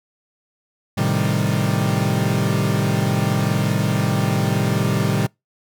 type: chord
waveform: 40% pulse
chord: A half-diminished seventh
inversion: none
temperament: equal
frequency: 110 / 130.81 / 155.56 / 196 Hz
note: A2 / C3 / Eb3 / G3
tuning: 0 / 0 / 0 / 0 cents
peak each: -22 dBFS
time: 0.97-5.27 s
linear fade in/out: 10 ms
effects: noise-tail reverb RT60 0.2 s tail -26 dB re dry